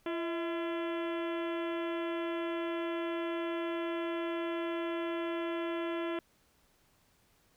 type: harmonic tone with a mistuned harmonic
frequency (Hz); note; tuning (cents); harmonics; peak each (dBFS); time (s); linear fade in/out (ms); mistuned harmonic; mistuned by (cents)
339.3; F4; -50; 1 / 2 / 3 / 4 / 5 / 6 / 7 / 8 / 9 / 10; -34 / -40 / -44 / -46 / -48 / -50 / -51 / -52 / -53 / -54; 0.06-6.19; 2; 2; -72
effects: pink hiss -69 dBFS RMS until 7.56 s